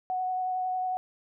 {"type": "tone with vibrato", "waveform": "sine", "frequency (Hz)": 740, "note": "F#5", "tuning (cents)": 0, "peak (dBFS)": -27, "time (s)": [0.1, 0.97], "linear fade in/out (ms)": 0, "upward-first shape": "sine", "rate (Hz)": 11, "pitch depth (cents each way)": 11, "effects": []}